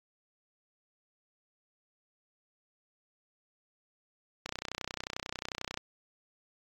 click train, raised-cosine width 0.2 ms, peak -18 dBFS, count 42, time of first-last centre 4.46-5.774 s, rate 31.2 Hz, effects AAC 48 kbps

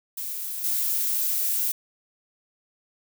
violet noise with level steps, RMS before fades -32 / -25 dBFS, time 0.17-1.72 s, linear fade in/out 5 ms, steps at 0.64 s, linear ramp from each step 2 ms, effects none

